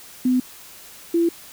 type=tone pair in turn; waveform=sine; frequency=252.9 / 337.6 Hz; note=B3 / E4; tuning=+41 / +41 cents; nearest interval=perfect fourth; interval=500 cents; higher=second; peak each=-15 dBFS; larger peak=neither; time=0.25-0.4 / 1.14-1.29 s; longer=neither; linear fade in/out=5 ms; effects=white hiss -43 dBFS RMS until 1.52 s